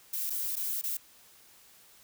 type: noise with dropouts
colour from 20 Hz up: violet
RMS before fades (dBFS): -33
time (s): 0.13-0.97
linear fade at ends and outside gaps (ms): 5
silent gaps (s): 0.299-0.303 / 0.557-0.565 / 0.814-0.837
effects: white hiss -58 dBFS RMS until 2.03 s